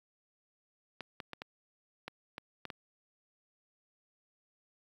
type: clicks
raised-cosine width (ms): 0.3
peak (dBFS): -24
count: 8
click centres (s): 1.007 / 1.202 / 1.333 / 1.419 / 2.08 / 2.381 / 2.653 / 2.702
effects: high-pass 100 Hz 12 dB/octave + 10-bit

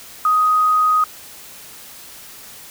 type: tone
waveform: sine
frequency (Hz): 1251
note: D#6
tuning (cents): +9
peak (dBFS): -12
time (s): 0.25-1.04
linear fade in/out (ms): 2
effects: white hiss -39 dBFS RMS until 2.7 s

